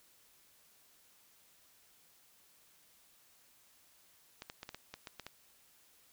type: clicks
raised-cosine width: 0.2 ms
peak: -27 dBFS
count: 9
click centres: 4.421 / 4.499 / 4.631 / 4.691 / 4.746 / 4.94 / 5.072 / 5.197 / 5.266 s
effects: white hiss -66 dBFS RMS until 6.12 s